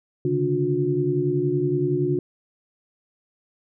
sine tone cluster, 136.4 / 147.1 / 293.4 / 360 Hz, C#3 / D3 / D4 / F#4, -28 / +3 / -2 / -47 cents, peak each -27 / -27 / -27 / -22 dBFS, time 0.25-2.19 s, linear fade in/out 2 ms, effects none

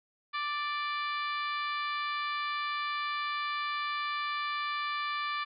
harmonic tone, 587.3 Hz, D5, in tune, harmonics 2 / 3 / 4 / 5 / 6 / 7 / 8, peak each -33 / -39 / -39 / -46 / -43 / -47 / -50 dBFS, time 0.33-5.45 s, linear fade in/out 20 ms, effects none

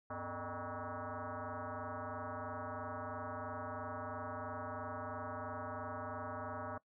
sine tone with frequency modulation, 249.5 Hz, B3, 18 cents sharp, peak -40 dBFS, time 0.1-6.78 s, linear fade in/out 5 ms, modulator 174 Hz, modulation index 6.8, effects noise-tail reverb RT60 0.1 s tail -19 dB re dry

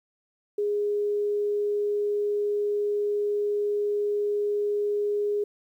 sine tone, 412.9 Hz, G#4, 10 cents flat, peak -23 dBFS, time 0.58-5.44 s, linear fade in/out 5 ms, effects 10-bit

